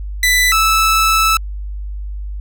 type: tone pair in turn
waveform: sawtooth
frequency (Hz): 1990 / 1311.8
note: B6 / E6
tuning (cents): +13 / -9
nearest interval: perfect fifth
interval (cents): 722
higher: first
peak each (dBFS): -7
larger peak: neither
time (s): 0.23-0.52 / 0.52-1.37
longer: second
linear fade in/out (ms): 2
effects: added 50 Hz sine -22 dBFS peak until 2.4 s